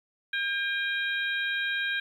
harmonic tone with a mistuned harmonic, 803 Hz, G5, 41 cents sharp, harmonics 2 / 3 / 4 / 5, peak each -28 / -35 / -37 / -37 dBFS, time 0.33-2 s, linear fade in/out 5 ms, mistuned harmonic 5, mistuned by -85 cents, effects 10-bit

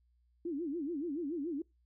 sine tone with vibrato, 311.1 Hz, D#4, in tune, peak -34 dBFS, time 0.45-1.62 s, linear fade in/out 5 ms, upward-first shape sine, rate 7 Hz, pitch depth 230 cents each way, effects noise-tail reverb RT60 0.2 s tail -24 dB re dry + added 60 Hz sine -68 dBFS peak until 1.85 s

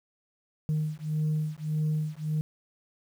sine beating tone pair, 153.2 / 154.9 Hz, D#3 / D#3, -27 / -7 cents, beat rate 1.7 Hz, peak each -28 / -28 dBFS, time 0.69-2.41 s, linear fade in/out 0 ms, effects tanh soft clip ceiling -22 dBFS + 9-bit

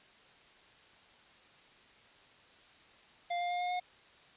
square tone with pitch steps, 698.5 / 704.2 / 709.9 / 715.7 / 721.5 Hz, F5 / F5 / F5 / F5 / F#5, 0 / +14 / +28 / +42 / -44 cents, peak -33 dBFS, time 3.3-3.8 s, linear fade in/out 10 ms, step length 100 ms, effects white hiss -60 dBFS RMS until 4.36 s + resampled to 8000 Hz

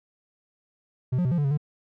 triangle tone with pitch steps, 126.9 / 178.4 / 126.9 / 173.5 / 145.8 / 137.4 / 148 Hz, B2 / F3 / B2 / F3 / D3 / C#3 / D3, +47 / +37 / +47 / -11 / -12 / -15 / +14 cents, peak -19 dBFS, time 1.12-1.575 s, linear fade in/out 10 ms, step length 65 ms, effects none

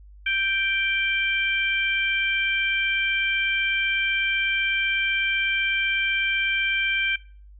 harmonic tone, 784 Hz, G5, in tune, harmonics 2 / 3 / 4, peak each -26 / -24 / -29 dBFS, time 0.26-7.16 s, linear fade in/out 5 ms, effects noise-tail reverb RT60 0.4 s tail -20 dB re dry + added 50 Hz sine -44 dBFS peak until 7.59 s

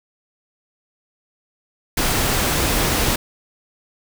pink noise, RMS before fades -19 dBFS, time 1.97-3.16 s, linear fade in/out 5 ms, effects none

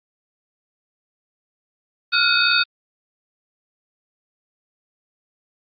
sine tone cluster, 1391 / 1454 / 2536 / 3686 / 4483 Hz, F6 / F#6 / D#7 / A#7 / C#8, -7 / -31 / +32 / -20 / +19 cents, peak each -21 dBFS, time 2.12-2.64 s, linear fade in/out 20 ms, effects Opus 32 kbps

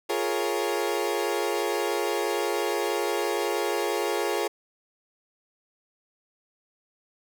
30% pulse chord, Bb minor seventh, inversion second, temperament equal, 349.2 / 415.3 / 466.2 / 554.4 Hz, F4 / Ab4 / Bb4 / Db5, 0 / 0 / 0 / 0 cents, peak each -28 / -26 / -29 / -30 dBFS, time 0.09-4.48 s, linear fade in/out 10 ms, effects none

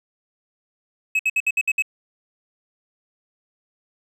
triangle tone bursts, 2569 Hz, E7, 45 cents flat, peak -15 dBFS, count 7, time 1.15-1.823 s, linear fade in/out 5 ms, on 43 ms, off 62 ms, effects none

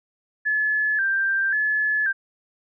sine tone with vibrato, 1646 Hz, G#6, 16 cents flat, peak -19 dBFS, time 0.45-2.13 s, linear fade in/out 20 ms, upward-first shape square, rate 0.93 Hz, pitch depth 73 cents each way, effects none

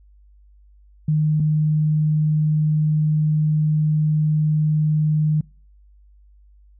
sine tone pair in turn, 153.3 / 153.3 Hz, D#3 / D#3, -25 / -25 cents, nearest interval unison, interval 0 cents, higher neither, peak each -15 dBFS, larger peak neither, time 1.08-1.4 / 1.4-5.41 s, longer second, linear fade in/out 5 ms, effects noise-tail reverb RT60 0.4 s tail -25 dB re dry + added 50 Hz sine -48 dBFS peak until 6.79 s

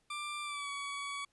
20% pulse tone with pitch glide, 1183 to 1130.9 Hz, D6 to C#6, +12 to +34 cents, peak -33 dBFS, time 0.1-1.25 s, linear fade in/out 5 ms, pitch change -78 cents, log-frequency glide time 0.43-0.7 s, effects pink hiss -75 dBFS RMS until 1.32 s + resampled to 24000 Hz

